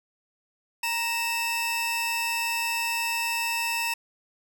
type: tone pair together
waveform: sawtooth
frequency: 934.1 / 2637 Hz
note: A#5 / E7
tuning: +3 / 0 cents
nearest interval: octave + tritone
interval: 1797 cents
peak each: -26 / -24 dBFS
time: 0.83-3.94 s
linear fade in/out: 5 ms
effects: none